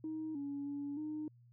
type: tone with pitch steps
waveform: sine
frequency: 314.3 / 282.7 / 285.1 / 305.5 Hz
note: D#4 / C#4 / C#4 / D#4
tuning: +18 / +34 / +49 / -32 cents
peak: -37 dBFS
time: 0.04-1.28 s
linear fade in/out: 2 ms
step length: 310 ms
effects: tanh soft clip ceiling -34 dBFS + added 120 Hz sine -60 dBFS peak until 1.52 s